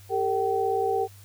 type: tone cluster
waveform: sine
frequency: 396.1 / 453.3 / 767 Hz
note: G4 / A#4 / G5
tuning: +18 / -48 / -38 cents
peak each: -27 / -27 / -26 dBFS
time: 0.09-1.08 s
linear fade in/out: 50 ms
effects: added 99 Hz sine -47 dBFS peak until 1.24 s + white hiss -54 dBFS RMS until 1.24 s